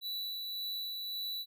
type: tone with tremolo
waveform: square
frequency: 3951 Hz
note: B7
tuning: in tune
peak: -36 dBFS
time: 0.01-1.46 s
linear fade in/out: 50 ms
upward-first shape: sine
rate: 1.8 Hz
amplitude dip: 25%
effects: none